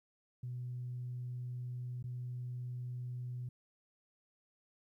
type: tone with dropouts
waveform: sine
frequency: 123.8 Hz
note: B2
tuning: 5 cents sharp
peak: -38 dBFS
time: 0.43-3.49 s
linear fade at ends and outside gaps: 5 ms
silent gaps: 2.027-2.04 s
effects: tanh soft clip ceiling -34 dBFS + 13-bit